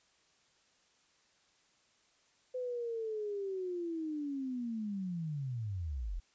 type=linear sweep; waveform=sine; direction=down; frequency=510 to 37.17 Hz; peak=-35 dBFS; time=2.54-6.2 s; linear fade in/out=10 ms; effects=white hiss -70 dBFS RMS until 6.34 s + resampled to 16000 Hz